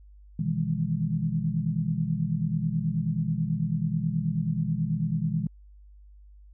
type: chord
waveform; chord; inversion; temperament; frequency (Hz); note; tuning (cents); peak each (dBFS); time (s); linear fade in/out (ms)
sine; E major seventh; second; equal with one note detuned; 123.47 / 155.56 / 164.81 / 205.6; B2 / D#3 / E3 / G#3; 0 / 0 / 0 / -17; -33 / -29 / -28 / -32; 0.39-5.47; 5
effects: added 50 Hz sine -48 dBFS peak until 6.53 s